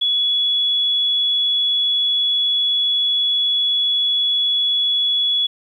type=tone; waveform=sine; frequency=3387 Hz; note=G#7; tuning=33 cents sharp; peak=-15 dBFS; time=0.01-5.47 s; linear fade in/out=10 ms; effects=9-bit